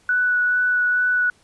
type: tone with vibrato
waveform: sine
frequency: 1479 Hz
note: F#6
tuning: 1 cent flat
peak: -16 dBFS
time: 0.09-1.3 s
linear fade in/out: 2 ms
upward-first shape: sine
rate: 2.3 Hz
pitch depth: 10 cents each way
effects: pink hiss -57 dBFS RMS until 1.43 s + resampled to 24000 Hz